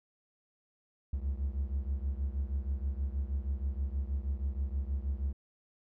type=beating tone pair; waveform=triangle; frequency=66.3 / 72.6 Hz; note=C2 / D2; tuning=+23 / -19 cents; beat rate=6.3 Hz; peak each=-31 / -34 dBFS; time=1.13-5.33 s; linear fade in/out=5 ms; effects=none